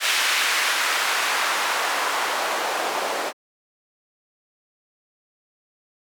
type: noise with band-pass filter sweep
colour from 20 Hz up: white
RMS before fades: -23 dBFS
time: 0-3.33 s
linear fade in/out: 50 ms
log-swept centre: 2100 to 600 Hz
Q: 1
effects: high-pass 300 Hz 12 dB/octave

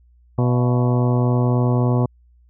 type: harmonic tone with a mistuned harmonic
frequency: 123.47 Hz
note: B2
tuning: in tune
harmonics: 1 / 2 / 3 / 4 / 5 / 6 / 7 / 8 / 9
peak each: -16 / -22 / -26 / -28 / -30 / -32 / -33 / -34 / -35 dBFS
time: 0.38-2.06 s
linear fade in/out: 5 ms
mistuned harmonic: 6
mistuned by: -82 cents
effects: added 60 Hz sine -50 dBFS peak until 2.49 s

